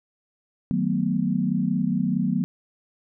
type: chord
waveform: sine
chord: B dominant seventh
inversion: first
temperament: just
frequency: 154.34 / 185.21 / 222.2 / 246.9 Hz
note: D#3 / F#3 / A3 / B3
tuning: -14 / +2 / +17 / 0 cents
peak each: -29 / -24 / -27 / -26 dBFS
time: 0.71-2.44 s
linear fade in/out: 0 ms
effects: none